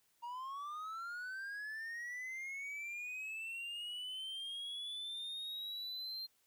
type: linear sweep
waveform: triangle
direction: up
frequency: 934 to 4186 Hz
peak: -40 dBFS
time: 0.22-6.27 s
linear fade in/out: 20 ms
effects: white hiss -75 dBFS RMS until 6.46 s